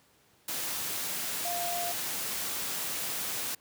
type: tone in noise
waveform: sine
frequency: 698.5 Hz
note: F5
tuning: in tune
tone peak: -33 dBFS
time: 1.45-1.92 s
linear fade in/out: 5 ms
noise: white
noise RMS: -34 dBFS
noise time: 0.48-3.55 s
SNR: -2 dB
effects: pink hiss -64 dBFS RMS until 3.6 s + high-pass 100 Hz 12 dB/octave